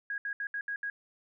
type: tone bursts at uneven times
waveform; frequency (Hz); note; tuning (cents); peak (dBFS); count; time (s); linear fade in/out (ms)
sine; 1646; G#6; -16; -32; 6; 0.1-0.18 / 0.25-0.33 / 0.4-0.47 / 0.54-0.61 / 0.68-0.76 / 0.83-0.9; 2
effects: none